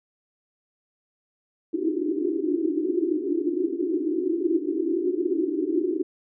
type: band-pass noise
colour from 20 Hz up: white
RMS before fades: -25 dBFS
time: 1.73-6.03 s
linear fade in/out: 10 ms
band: 290 to 380 Hz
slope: 96 dB/octave
effects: none